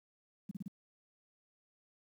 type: tone bursts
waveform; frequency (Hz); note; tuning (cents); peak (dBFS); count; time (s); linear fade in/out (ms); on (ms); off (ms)
sine; 193.4; G3; -23; -37; 4; 0.49-0.68; 5; 22; 34
effects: high-pass 100 Hz 12 dB/octave + 11-bit